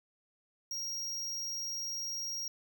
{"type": "tone", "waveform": "square", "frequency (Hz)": 5620, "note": "F8", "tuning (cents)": 10, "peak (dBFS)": -36, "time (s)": [0.71, 2.48], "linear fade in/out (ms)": 2, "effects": []}